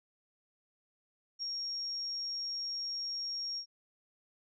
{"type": "tone with ADSR envelope", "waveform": "sine", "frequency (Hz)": 5570, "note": "F8", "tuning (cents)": -5, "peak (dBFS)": -33, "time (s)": [1.39, 3.66], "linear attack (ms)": 37, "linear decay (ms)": 3, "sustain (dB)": -2, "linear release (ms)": 82, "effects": []}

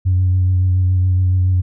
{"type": "tone with vibrato", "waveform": "sine", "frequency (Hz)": 91.9, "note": "F#2", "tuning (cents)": -11, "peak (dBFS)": -10, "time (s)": [0.05, 1.62], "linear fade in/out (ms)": 20, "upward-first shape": "triangle", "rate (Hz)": 7.1, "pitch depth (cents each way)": 29, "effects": ["tanh soft clip ceiling -8 dBFS"]}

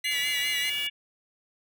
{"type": "tone with vibrato", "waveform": "sawtooth", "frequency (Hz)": 2012, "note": "B6", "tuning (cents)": 32, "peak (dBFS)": -26, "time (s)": [0.04, 0.7], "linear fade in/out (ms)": 5, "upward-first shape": "sine", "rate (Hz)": 5, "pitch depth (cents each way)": 45}
{"type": "harmonic tone", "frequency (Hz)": 572, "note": "D5", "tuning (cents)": -46, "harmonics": [3, 4, 5, 6], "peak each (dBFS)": [-41, -33, -29, -38], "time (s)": [0.04, 0.9], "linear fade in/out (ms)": 20}
{"type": "noise", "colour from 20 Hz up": "white", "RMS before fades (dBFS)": -41, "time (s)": [0.11, 0.87], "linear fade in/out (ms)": 2}
{"effects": []}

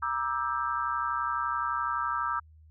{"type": "chord", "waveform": "sine", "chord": "E half-diminished seventh", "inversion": "second", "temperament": "just", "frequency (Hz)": [949.3, 1186.7, 1318.5, 1582.2], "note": ["Bb5", "D6", "E6", "G6"], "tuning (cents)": [31, 18, 0, 16], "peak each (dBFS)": [-34, -32, -31, -37], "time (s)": [0.02, 2.4], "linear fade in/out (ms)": 10, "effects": ["added 78 Hz sine -52 dBFS peak until 2.7 s"]}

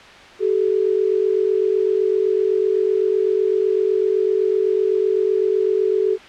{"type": "tone pair together", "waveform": "sine", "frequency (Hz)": [382.1, 430], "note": ["G4", "A4"], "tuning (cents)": [-44, -40], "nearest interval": "major second", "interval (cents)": 204, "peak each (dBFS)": -18, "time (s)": [0.39, 6.18], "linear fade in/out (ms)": 50, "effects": ["white hiss -41 dBFS RMS until 6.28 s", "low-pass 3000 Hz 12 dB/octave"]}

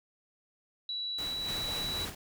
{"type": "tone", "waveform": "sine", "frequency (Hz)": 3928, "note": "B7", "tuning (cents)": -10, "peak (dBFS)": -33, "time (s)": [0.89, 2.05], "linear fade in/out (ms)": 2}
{"type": "noise with tremolo", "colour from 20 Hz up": "pink", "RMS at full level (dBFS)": -42, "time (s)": [1.18, 2.15], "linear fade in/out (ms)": 5, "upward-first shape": "sine", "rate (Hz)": 3.9, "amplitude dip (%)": 40}
{"type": "noise", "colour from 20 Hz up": "pink", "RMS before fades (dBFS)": -41, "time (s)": [1.48, 2.1], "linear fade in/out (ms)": 5}
{"effects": []}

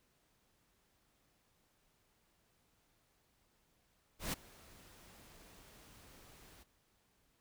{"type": "noise with ADSR envelope", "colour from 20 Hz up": "pink", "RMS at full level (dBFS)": -36, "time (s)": [4.19, 6.64], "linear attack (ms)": 140, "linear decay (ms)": 13, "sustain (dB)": -24, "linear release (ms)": 17, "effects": ["pink hiss -75 dBFS RMS until 7.4 s"]}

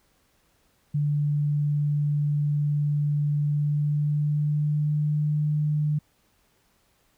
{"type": "tone with pitch glide", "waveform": "sine", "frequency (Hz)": [146.83, 150.09], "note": ["D3", "D3"], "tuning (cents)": [0, 38], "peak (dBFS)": -21, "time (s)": [0.94, 5.99], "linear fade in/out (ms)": 10, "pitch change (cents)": 38, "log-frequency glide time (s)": [3.44, 5.16], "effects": ["pink hiss -66 dBFS RMS until 7.17 s"]}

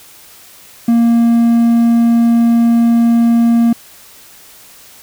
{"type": "tone", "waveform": "triangle", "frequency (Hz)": 233.1, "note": "A#3", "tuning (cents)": 0, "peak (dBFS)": -5, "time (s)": [0.88, 3.73], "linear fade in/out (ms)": 5, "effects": ["white hiss -40 dBFS RMS until 5.02 s"]}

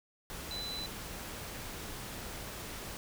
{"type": "tone in noise", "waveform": "sine", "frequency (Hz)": 3999, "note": "B7", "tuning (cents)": 21, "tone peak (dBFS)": -38, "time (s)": [0.51, 0.86], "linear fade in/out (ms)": 0, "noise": "pink", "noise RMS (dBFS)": -43, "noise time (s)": [0.3, 2.97], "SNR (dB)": 2, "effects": []}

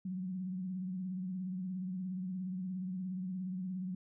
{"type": "tone with vibrato", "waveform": "sine", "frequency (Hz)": 185, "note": "F#3", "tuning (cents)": 0, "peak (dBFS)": -36, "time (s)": [0.05, 3.95], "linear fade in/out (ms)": 5, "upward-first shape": "triangle", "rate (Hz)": 17, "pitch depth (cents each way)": 75, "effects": []}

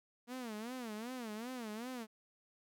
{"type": "tone with vibrato", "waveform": "sawtooth", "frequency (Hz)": 233.1, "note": "A#3", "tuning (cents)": 0, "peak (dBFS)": -38, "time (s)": [0.27, 2.07], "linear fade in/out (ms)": 50, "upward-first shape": "sine", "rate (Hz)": 2.6, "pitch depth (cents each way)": 180, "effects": []}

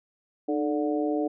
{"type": "harmonic tone with a mistuned harmonic", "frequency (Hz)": 146, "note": "D3", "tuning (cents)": -10, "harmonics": [2, 3, 4, 5], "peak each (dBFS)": [-26, -30, -32, -34], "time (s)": [0.48, 1.28], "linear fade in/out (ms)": 10, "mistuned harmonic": 2, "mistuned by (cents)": 67, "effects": []}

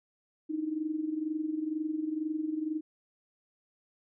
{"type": "tone with amplitude modulation", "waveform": "sine", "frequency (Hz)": 311.1, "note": "D#4", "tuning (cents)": 0, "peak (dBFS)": -27, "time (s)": [0.49, 2.81], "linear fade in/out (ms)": 20, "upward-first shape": "sine", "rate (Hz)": 22.1, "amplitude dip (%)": 70, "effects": []}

